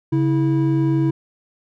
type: tone pair together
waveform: triangle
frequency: 138.8 / 325.2 Hz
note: C#3 / E4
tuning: +3 / -23 cents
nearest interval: octave + minor third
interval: 1474 cents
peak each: -16 dBFS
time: 0.12-1.11 s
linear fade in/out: 10 ms
effects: none